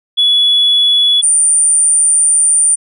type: tone pair in turn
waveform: sine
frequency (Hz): 3400 / 9077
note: G#7 / C#9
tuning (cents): +40 / +40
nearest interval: octave + perfect fourth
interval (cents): 1700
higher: second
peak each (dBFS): -6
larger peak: neither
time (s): 0.17-1.22 / 1.22-2.76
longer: second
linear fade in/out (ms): 20
effects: tanh soft clip ceiling -3 dBFS